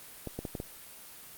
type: clicks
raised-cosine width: 2 ms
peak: -22 dBFS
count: 5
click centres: 0.273 / 0.39 / 0.452 / 0.552 / 0.601 s
effects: white hiss -49 dBFS RMS until 1.37 s + Opus 32 kbps